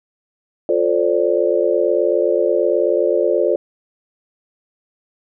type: chord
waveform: sine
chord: D minor seventh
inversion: first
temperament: just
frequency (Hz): 352.4 / 440.5 / 528.6 / 587.3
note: F4 / A4 / C5 / D5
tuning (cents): +16 / +2 / +18 / 0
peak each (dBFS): -19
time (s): 0.69-3.56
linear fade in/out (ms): 2
effects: none